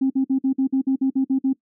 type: tone bursts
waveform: sine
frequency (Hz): 266.6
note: C4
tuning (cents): +33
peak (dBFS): -15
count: 11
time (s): 0.01-1.532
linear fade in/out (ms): 10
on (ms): 92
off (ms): 51
effects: noise-tail reverb RT60 0.1 s tail -20 dB re dry + tanh soft clip ceiling -12 dBFS